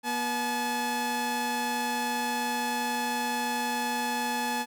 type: tone pair together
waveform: sawtooth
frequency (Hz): 241.8 / 857.7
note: B3 / A5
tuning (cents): -36 / -44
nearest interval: octave + minor seventh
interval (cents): 2192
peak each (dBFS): -29 / -25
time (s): 0.03-4.66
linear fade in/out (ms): 50
effects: none